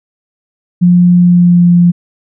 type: tone with pitch glide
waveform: sine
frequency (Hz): 176.9 to 174.36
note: F3 to F3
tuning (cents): +23 to -3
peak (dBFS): -3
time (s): 0.81-1.92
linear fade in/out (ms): 20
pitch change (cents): -26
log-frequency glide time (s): 1.16-1.7
effects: none